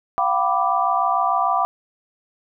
sine chord, G dominant seventh, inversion third, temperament equal with one note detuned, 698.5 / 765.2 / 987.8 / 1174.7 Hz, F5 / G5 / B5 / D6, 0 / -42 / 0 / 0 cents, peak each -23 / -22 / -23 / -21 dBFS, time 0.18-1.65 s, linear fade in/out 0 ms, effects none

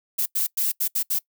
violet noise bursts at uneven times, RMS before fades -23 dBFS, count 6, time 0.18-0.26 / 0.35-0.47 / 0.57-0.72 / 0.8-0.88 / 0.95-1.03 / 1.1-1.19 s, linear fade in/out 10 ms, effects noise-tail reverb RT60 0.1 s tail -23 dB re dry

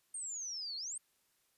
sine exponential two-way sweep, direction down then up, 8870 to 4210 to 8870 Hz, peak -39 dBFS, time 0.14-0.98 s, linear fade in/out 5 ms, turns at 0.76 s, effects white hiss -75 dBFS RMS until 1.57 s + resampled to 32000 Hz

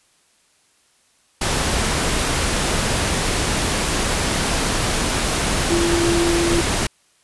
sine tone in noise, 341 Hz, F4, 41 cents flat, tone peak -17 dBFS, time 5.7-6.61 s, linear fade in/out 5 ms, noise pink, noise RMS -20 dBFS, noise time 1.41-6.87 s, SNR 0 dB, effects white hiss -59 dBFS RMS until 7.23 s + resampled to 24000 Hz

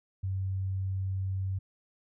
sine tone, 95.4 Hz, G2, 47 cents flat, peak -29 dBFS, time 0.23-1.59 s, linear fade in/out 10 ms, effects none

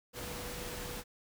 sine tone in noise, 490 Hz, B4, 14 cents flat, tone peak -47 dBFS, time 0.13-1.04 s, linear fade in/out 50 ms, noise pink, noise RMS -42 dBFS, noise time 0.13-1.04 s, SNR -8 dB, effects none

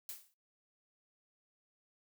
blue noise with exponential decay, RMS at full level -41 dBFS, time 0.09-0.34 s, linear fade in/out 1 ms, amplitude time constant 54 ms, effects noise-tail reverb RT60 0.2 s tail -21 dB re dry

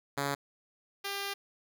5% pulse tone pair in turn, 140.9 / 398.5 Hz, C#3 / G4, +29 / +28 cents, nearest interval octave + tritone, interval 1799 cents, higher second, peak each -19 / -23 dBFS, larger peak first, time 0.17-0.35 / 1.04-1.34 s, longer second, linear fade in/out 10 ms, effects none

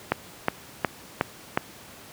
click train, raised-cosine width 0.5 ms, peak -5 dBFS, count 5, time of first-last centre 0.12-1.575 s, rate 2.75 Hz, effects pink hiss -46 dBFS RMS until 2.12 s + high-pass 100 Hz 12 dB/octave

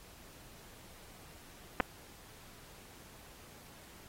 clicks, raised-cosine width 0.5 ms, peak -13 dBFS, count 2, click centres 1.801 / 1.805 s, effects pink hiss -56 dBFS RMS until 4.08 s + AAC 48 kbps

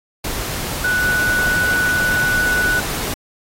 sine tone in noise, 1480 Hz, F#6, in tune, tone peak -15 dBFS, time 0.84-2.8 s, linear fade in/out 5 ms, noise pink, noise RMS -24 dBFS, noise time 0.24-3.14 s, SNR +6 dB, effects AAC 48 kbps

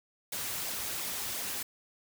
white noise with flanger, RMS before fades -36 dBFS, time 0.32-1.63 s, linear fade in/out 5 ms, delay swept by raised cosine 0.67 to 6.67 ms, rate 2.8 Hz, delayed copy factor -0.5, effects none

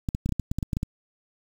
clicks, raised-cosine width 5 ms, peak -14 dBFS, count 12, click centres 0.088 / 0.149 / 0.26 / 0.292 / 0.323 / 0.397 / 0.515 / 0.586 / 0.628 / 0.732 / 0.769 / 0.831 s, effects 7-bit

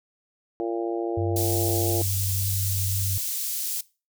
harmonic tone, 114.7 Hz, A#2, 28 cents flat, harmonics 3 / 4 / 5 / 6 / 7, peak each -27 / -31 / -36 / -35 / -39 dBFS, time 0.6-2.02 s, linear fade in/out 0 ms
sine tone, 97 Hz, G2, 18 cents flat, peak -25 dBFS, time 1.17-3.18 s, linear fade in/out 5 ms
white high-pass noise, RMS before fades -29 dBFS, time 1.36-3.81 s, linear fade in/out 5 ms, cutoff 5100 Hz, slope 12 dB/octave
effects noise-tail reverb RT60 0.3 s tail -20 dB re dry

